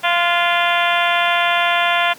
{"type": "harmonic tone with a mistuned harmonic", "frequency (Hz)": 345.9, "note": "F4", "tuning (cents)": -17, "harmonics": [2, 3, 4, 5, 6, 7, 8, 9, 10], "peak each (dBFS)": [-19, -21, -22, -23, -24, -24, -25, -26, -26], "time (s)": [0.03, 2.14], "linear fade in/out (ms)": 20, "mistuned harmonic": 4, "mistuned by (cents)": 28, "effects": ["pink hiss -41 dBFS RMS until 2.18 s", "high-pass 200 Hz 12 dB/octave"]}